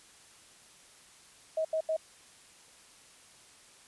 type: tone bursts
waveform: sine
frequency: 636 Hz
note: D#5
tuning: 38 cents sharp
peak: -27 dBFS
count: 3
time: 1.57-1.966 s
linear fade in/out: 5 ms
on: 78 ms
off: 81 ms
effects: white hiss -57 dBFS RMS until 3.87 s + resampled to 24000 Hz